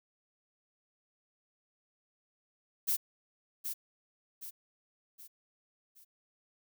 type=noise with echo; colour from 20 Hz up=violet; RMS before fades=-30 dBFS; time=2.87-2.97 s; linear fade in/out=20 ms; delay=770 ms; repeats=4; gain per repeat=-7 dB; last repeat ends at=6.05 s; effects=none